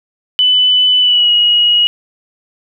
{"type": "tone with pitch glide", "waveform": "sine", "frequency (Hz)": [2998, 2898], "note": ["F#7", "F#7"], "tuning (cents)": [22, -37], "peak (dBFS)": -7, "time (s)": [0.39, 1.87], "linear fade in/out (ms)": 0, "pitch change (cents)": -59, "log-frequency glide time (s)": [0.99, 1.31], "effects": []}